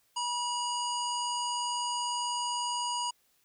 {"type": "harmonic tone", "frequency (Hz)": 967, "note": "B5", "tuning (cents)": -37, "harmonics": [1, 3, 5, 7, 9], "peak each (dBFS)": [-32, -37, -39, -40, -42], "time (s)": [0.16, 3.11], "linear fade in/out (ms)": 10, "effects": ["white hiss -70 dBFS RMS until 3.44 s"]}